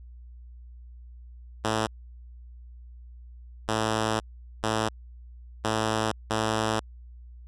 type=tone bursts at uneven times; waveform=5% pulse; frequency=110 Hz; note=A2; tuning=in tune; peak=-13 dBFS; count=5; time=1.64-1.87 / 3.68-4.2 / 4.63-4.89 / 5.64-6.12 / 6.3-6.8 s; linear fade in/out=10 ms; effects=added 60 Hz sine -43 dBFS peak until 7.47 s + resampled to 22050 Hz